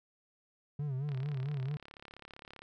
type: tone with vibrato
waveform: triangle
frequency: 138.59 Hz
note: C#3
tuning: in tune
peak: -31 dBFS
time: 0.79-1.77 s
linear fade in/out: 5 ms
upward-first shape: sine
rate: 4.5 Hz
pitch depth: 130 cents each way
type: click train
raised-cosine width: 0.3 ms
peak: -33 dBFS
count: 55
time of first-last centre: 1.09-2.62 s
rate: 35.3 Hz
effects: none